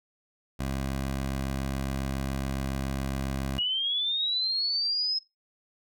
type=tone; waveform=15% pulse; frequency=67.2 Hz; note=C2; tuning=47 cents sharp; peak=-23 dBFS; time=0.59-3.59 s; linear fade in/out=10 ms
type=linear sweep; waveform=sine; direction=up; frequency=2869 to 5160 Hz; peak=-25 dBFS; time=3.58-5.19 s; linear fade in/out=10 ms
effects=noise-tail reverb RT60 0.2 s tail -19 dB re dry